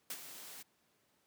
white noise with ADSR envelope, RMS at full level -40 dBFS, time 0.1-0.63 s, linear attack 4 ms, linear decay 61 ms, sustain -10 dB, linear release 11 ms, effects pink hiss -74 dBFS RMS until 1.26 s + high-pass 150 Hz 12 dB/octave

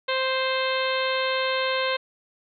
harmonic tone, 523.3 Hz, C5, in tune, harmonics 1 / 2 / 3 / 4 / 5 / 6 / 7 / 8, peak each -26 / -29 / -31 / -32 / -33 / -34 / -34 / -35 dBFS, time 0.08-1.97 s, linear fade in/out 10 ms, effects none

